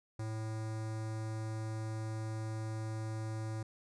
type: tone with notch filter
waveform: square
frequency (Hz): 110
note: A2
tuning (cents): 0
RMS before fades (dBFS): -39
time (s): 0.19-3.63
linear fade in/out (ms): 5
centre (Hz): 3000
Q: 1.1
effects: resampled to 22050 Hz